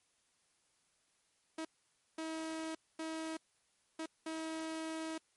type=tone bursts at uneven times; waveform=sawtooth; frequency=320.3 Hz; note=E4; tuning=50 cents flat; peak=-35 dBFS; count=5; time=1.58-1.65 / 2.18-2.75 / 2.99-3.37 / 3.99-4.06 / 4.26-5.18 s; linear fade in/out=5 ms; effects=white hiss -75 dBFS RMS until 5.36 s + MP3 48 kbps